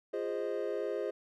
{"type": "chord", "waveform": "triangle", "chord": "F minor seventh", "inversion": "none", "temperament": "equal with one note detuned", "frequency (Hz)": [349.2, 411.5, 523.3, 622.3], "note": ["F4", "Ab4", "C5", "Eb5"], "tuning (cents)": [0, -16, 0, 0], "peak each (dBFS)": [-38, -34, -36, -38], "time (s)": [0.13, 1.11], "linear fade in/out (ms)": 10, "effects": []}